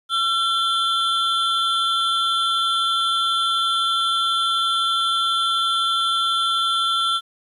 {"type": "tone cluster", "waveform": "triangle", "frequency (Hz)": [1356, 3163, 3469], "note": ["E6", "G7", "A7"], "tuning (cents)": [49, 15, -25], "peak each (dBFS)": [-19, -24, -21], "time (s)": [0.09, 7.21], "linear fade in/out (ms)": 50, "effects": ["resampled to 32000 Hz", "9-bit"]}